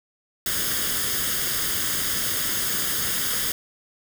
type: noise with comb filter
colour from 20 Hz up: white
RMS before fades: -25 dBFS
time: 0.46-3.52 s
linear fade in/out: 2 ms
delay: 0.6 ms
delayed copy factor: +0.65
effects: none